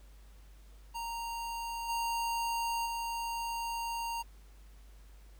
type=tone with level steps; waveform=square; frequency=928 Hz; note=A#5; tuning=8 cents flat; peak=-37 / -32 / -35 dBFS; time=0.94-4.23 s; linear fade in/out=20 ms; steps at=1.88 / 2.85 s; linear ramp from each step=20 ms; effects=added 50 Hz sine -52 dBFS peak until 5.39 s + pink hiss -65 dBFS RMS until 5.39 s